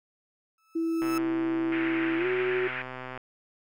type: tone with exponential growth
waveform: 35% pulse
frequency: 1307 Hz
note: E6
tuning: 15 cents flat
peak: -28 dBFS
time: 0.58-1.18 s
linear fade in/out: 2 ms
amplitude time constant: 130 ms
type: tone with pitch glide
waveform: sine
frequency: 328.9 to 371.3 Hz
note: E4 to F#4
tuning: -4 to +6 cents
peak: -25 dBFS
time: 0.75-2.68 s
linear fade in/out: 10 ms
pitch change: +210 cents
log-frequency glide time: 2.17-2.27 s
type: click train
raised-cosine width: 0.5 ms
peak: -23 dBFS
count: 277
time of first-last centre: 1.02-3.176 s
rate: 128 Hz
type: band-pass noise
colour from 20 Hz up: pink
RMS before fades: -35 dBFS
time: 1.72-2.82 s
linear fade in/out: 2 ms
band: 1400 to 2600 Hz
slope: 48 dB/octave
effects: none